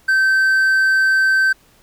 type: tone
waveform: triangle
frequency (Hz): 1549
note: G6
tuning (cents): -21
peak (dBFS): -10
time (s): 0.08-1.53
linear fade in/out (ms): 10
effects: pink hiss -53 dBFS RMS until 1.82 s